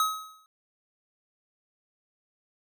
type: tone with exponential decay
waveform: square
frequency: 1274 Hz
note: D#6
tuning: 41 cents sharp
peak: -21 dBFS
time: 0-0.46 s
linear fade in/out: 1 ms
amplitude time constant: 98 ms
effects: none